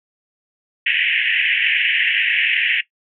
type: band-pass noise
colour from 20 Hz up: white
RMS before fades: -18 dBFS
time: 0.86-2.81 s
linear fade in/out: 5 ms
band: 1700 to 3000 Hz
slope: 96 dB/octave
effects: noise-tail reverb RT60 0.1 s tail -17 dB re dry